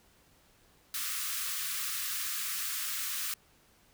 white high-pass noise, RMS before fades -35 dBFS, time 0.94-3.34 s, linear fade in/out 2 ms, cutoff 1100 Hz, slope 96 dB/octave, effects pink hiss -64 dBFS RMS until 3.93 s

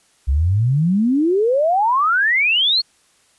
sine exponential sweep, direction up, 63.3 to 4435 Hz, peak -13 dBFS, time 0.27-2.82 s, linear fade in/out 20 ms, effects white hiss -57 dBFS RMS until 3.38 s + resampled to 24000 Hz

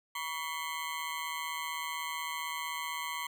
20% pulse ring-modulated tone, 1045 Hz, C6, 2 cents flat, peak -27 dBFS, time 0.15-3.27 s, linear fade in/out 5 ms, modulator 77.9 Hz, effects none

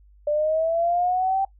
sine linear sweep, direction up, 587.3 to 783 Hz, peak -19 dBFS, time 0.27-1.45 s, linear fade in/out 5 ms, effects noise-tail reverb RT60 0.1 s tail -19 dB re dry + added 50 Hz sine -50 dBFS peak until 1.59 s

